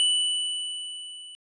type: tone with level ramp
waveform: square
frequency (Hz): 2972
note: F#7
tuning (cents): +7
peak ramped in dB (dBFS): -19 to -42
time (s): 0-1.35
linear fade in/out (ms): 0
effects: resampled to 24000 Hz